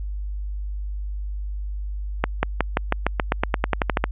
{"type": "accelerating click train", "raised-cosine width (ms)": 0.5, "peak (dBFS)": -3, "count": 16, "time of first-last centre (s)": [2.24, 4.04], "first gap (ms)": 190, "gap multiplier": 0.93, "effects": ["added 50 Hz sine -26 dBFS peak until 4.11 s", "resampled to 8000 Hz"]}